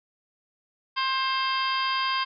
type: harmonic tone with a mistuned harmonic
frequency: 529 Hz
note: C5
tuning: 19 cents sharp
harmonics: 2 / 3 / 4 / 5 / 6 / 7 / 8 / 9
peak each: -26 / -33 / -35 / -35 / -32 / -40 / -44 / -33 dBFS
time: 0.96-2.25 s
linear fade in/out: 20 ms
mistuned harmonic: 9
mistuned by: +26 cents
effects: none